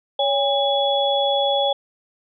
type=tone cluster; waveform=sine; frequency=560 / 811 / 3385 Hz; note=C#5 / G#5 / G#7; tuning=+18 / -41 / +32 cents; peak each=-20 / -22 / -22 dBFS; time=0.19-1.73 s; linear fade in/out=5 ms; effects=none